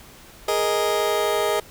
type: chord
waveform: 30% pulse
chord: Ab suspended second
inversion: none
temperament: just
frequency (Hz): 415.3 / 467.2 / 623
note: Ab4 / Bb4 / Eb5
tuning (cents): 0 / +4 / +2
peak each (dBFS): -21 / -23 / -21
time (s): 0.48-1.6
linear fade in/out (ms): 5
effects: pink hiss -46 dBFS RMS until 1.7 s